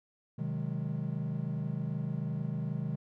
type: chord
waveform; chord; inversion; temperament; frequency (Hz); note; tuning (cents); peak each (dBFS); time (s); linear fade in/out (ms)
triangle; Ab dominant seventh; first; equal with one note detuned; 129.01 / 155.56 / 185 / 207.7; C3 / Eb3 / Gb3 / Ab3; -24 / 0 / 0 / 0; -35 / -33 / -39 / -38; 0.38-2.96; 10
effects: none